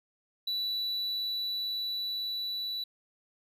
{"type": "tone with level ramp", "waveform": "triangle", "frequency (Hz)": 3951, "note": "B7", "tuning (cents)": 0, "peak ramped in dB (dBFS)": [-28, -31], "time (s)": [0.47, 2.84], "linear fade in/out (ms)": 5, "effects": []}